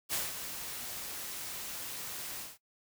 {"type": "noise with ADSR envelope", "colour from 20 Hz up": "white", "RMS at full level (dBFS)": -32, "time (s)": [0.09, 2.58], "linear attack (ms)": 42, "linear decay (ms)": 180, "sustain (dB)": -9, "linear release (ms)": 190, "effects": ["noise-tail reverb RT60 0.1 s tail -19 dB re dry"]}